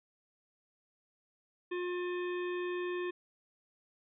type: harmonic tone with a mistuned harmonic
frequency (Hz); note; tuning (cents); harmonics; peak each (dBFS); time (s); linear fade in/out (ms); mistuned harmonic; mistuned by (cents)
356.6; F4; +36; 1 / 3 / 5 / 7 / 9 / 10; -34 / -45 / -45 / -48 / -56 / -57; 1.71-3.11; 10; 7; +15
effects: none